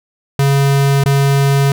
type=tone with dropouts; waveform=square; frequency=139 Hz; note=C#3; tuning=5 cents sharp; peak=-10 dBFS; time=0.39-1.72 s; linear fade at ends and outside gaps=2 ms; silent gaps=1.038-1.059 s; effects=none